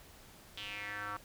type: tone with band-pass filter sweep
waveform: square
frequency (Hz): 103.3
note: G#2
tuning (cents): -9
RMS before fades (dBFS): -42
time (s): 0.57-1.17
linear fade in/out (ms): 5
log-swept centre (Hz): 3300 to 1200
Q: 4.6
effects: pink hiss -57 dBFS RMS until 1.24 s